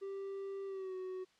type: tone with pitch glide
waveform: triangle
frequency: 392 to 372.1 Hz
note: G4 to F#4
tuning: 0 to +10 cents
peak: -38 dBFS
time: 0.01-1.25 s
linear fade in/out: 20 ms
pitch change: -90 cents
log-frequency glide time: 0.66-0.95 s
effects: white hiss -70 dBFS RMS until 1.39 s + low-pass 5000 Hz 12 dB/octave